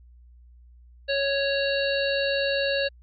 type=harmonic tone; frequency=554.4 Hz; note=C#5; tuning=in tune; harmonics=1 / 3 / 5 / 7 / 8; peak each=-24 / -29 / -31 / -32 / -33 dBFS; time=1.08-2.89 s; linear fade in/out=20 ms; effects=added 60 Hz sine -48 dBFS peak until 3.02 s + MP3 64 kbps